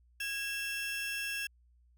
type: tone pair together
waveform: 35% pulse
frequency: 1650 / 2683 Hz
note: G#6 / E7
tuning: -12 / +30 cents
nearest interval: minor sixth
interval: 842 cents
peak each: -37 / -35 dBFS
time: 0.2-1.47 s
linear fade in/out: 5 ms
effects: added 60 Hz sine -62 dBFS peak until 1.97 s